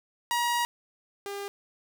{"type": "tone pair in turn", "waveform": "sawtooth", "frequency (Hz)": [954, 401.3], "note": ["A#5", "G4"], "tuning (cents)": [40, 41], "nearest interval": "octave + minor third", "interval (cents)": 1499, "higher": "first", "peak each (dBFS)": [-21, -30], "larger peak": "first", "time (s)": [[0.31, 0.65], [1.26, 1.48]], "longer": "first", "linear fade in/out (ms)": 0, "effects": []}